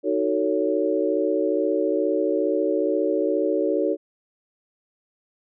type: chord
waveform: sine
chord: D# half-diminished seventh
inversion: none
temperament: just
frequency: 311.1 / 373.4 / 448 / 560 Hz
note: D#4 / F#4 / A4 / C#5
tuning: 0 / +16 / +31 / +18 cents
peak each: -25 dBFS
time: 0.03-3.97 s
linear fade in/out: 50 ms
effects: none